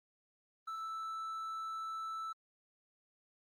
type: tone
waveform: triangle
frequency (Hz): 1318.5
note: E6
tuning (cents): 0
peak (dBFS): -37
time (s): 0.67-2.33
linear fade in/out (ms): 10
effects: Opus 32 kbps